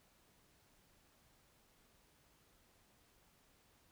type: silence
effects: pink hiss -71 dBFS RMS until 3.91 s